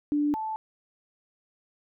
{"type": "tone pair in turn", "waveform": "sine", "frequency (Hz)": [293.7, 875], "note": ["D4", "A5"], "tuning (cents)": [0, -10], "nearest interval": "octave + perfect fifth", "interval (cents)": 1890, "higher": "second", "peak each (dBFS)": [-22, -29], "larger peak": "first", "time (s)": [[0.12, 0.34], [0.34, 0.56]], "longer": "neither", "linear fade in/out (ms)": 0, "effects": []}